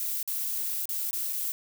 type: noise with dropouts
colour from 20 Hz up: violet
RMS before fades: -31 dBFS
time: 0-1.52 s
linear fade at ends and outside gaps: 1 ms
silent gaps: 0.229-0.276 / 0.856-0.891 / 1.11-1.13 / 1.326-1.33 s
effects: none